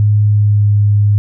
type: tone with pitch glide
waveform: sine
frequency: 104.6 to 103.16 Hz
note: G#2 to G#2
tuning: +13 to -11 cents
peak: -7 dBFS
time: 0-1.18 s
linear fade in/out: 0 ms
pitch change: -24 cents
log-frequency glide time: 0.23-0.71 s
effects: none